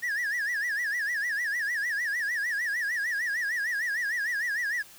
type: tone with vibrato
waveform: triangle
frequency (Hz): 1786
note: A6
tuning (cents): +25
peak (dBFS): -25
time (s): 0.02-4.83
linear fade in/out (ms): 20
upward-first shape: sine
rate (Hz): 6.6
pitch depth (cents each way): 170
effects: white hiss -51 dBFS RMS until 4.98 s